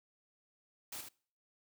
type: noise with echo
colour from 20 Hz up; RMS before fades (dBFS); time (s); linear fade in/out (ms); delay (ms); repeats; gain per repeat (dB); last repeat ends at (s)
white; -44; 0.92-1.01; 5; 78; 1; -6; 1.088
effects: noise-tail reverb RT60 0.5 s tail -24 dB re dry